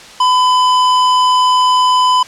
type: tone with hard clipping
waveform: sine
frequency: 1006 Hz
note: B5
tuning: 32 cents sharp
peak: -10 dBFS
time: 0.2-2.23 s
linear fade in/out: 5 ms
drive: 18 dB
effects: white hiss -35 dBFS RMS until 2.27 s + low-pass 6000 Hz 12 dB/octave